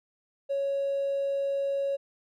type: tone with hard clipping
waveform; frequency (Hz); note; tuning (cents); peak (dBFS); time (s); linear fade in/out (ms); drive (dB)
triangle; 554.4; C#5; 0; -26; 0.49-1.97; 20; 3
effects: none